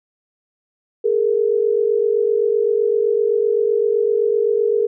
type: tone pair together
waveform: sine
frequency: 415.3 / 463.1 Hz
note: G#4 / A#4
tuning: 0 / -11 cents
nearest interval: major second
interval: 189 cents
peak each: -17 dBFS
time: 1.04-4.87 s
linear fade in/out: 10 ms
effects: none